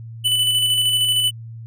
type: tone with tremolo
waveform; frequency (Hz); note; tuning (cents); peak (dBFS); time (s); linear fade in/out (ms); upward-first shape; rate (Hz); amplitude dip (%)
square; 2990; F#7; +17; -15; 0.24-1.31; 20; square; 13; 30
effects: added 114 Hz sine -32 dBFS peak until 1.66 s